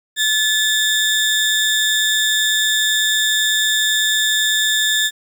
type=tone pair together; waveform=30% pulse; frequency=1730 / 3662 Hz; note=A6 / A#7; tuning=-30 / -32 cents; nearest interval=octave + minor second; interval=1298 cents; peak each=-15 dBFS; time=0.16-5.11 s; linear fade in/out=50 ms; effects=8-bit